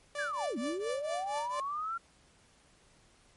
sawtooth tone with tremolo, 584 Hz, D5, 10 cents flat, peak -30 dBFS, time 0.15-1.6 s, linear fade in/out 2 ms, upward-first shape triangle, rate 4.3 Hz, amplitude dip 95%
sine linear two-way sweep, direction down then up, 1741 to 216 to 1388 Hz, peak -33 dBFS, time 0.18-1.98 s, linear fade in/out 10 ms, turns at 0.58 s
effects pink hiss -64 dBFS RMS until 3.36 s + MP3 48 kbps

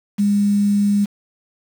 sine tone with quantisation, 203.5 Hz, G#3, 35 cents flat, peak -13 dBFS, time 0.18-1.06 s, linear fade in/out 20 ms, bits 6, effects none

